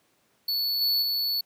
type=tone with level steps; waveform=square; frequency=4435 Hz; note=C#8; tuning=in tune; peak=-25 / -22 / -25 dBFS; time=0.48-1.41 s; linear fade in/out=5 ms; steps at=0.81 / 1.02 s; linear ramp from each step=5 ms; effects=pink hiss -67 dBFS RMS until 1.45 s + high-pass 150 Hz 12 dB/octave